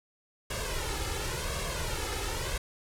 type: noise with flanger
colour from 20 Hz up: pink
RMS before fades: -33 dBFS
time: 0.5-2.58 s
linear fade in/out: 5 ms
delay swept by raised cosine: 1.8 to 2.35 ms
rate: 0.92 Hz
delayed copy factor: +0.75
effects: low-pass 11000 Hz 12 dB/octave